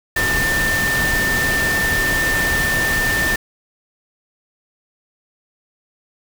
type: tone in noise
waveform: sine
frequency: 1792 Hz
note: A6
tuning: 31 cents sharp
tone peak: -17 dBFS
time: 0.16-3.36 s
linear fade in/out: 5 ms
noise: pink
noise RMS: -22 dBFS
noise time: 0.16-3.36 s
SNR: +2 dB
effects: none